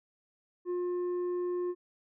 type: tone with tanh clipping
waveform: triangle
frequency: 356 Hz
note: F4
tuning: 33 cents sharp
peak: -31 dBFS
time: 0.65-1.75 s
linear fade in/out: 50 ms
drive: 9 dB
effects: none